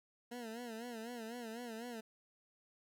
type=tone with vibrato; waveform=20% pulse; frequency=232.8 Hz; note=A#3; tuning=2 cents flat; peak=-39 dBFS; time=0.31-2.01 s; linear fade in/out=10 ms; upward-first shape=sine; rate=4 Hz; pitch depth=100 cents each way; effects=none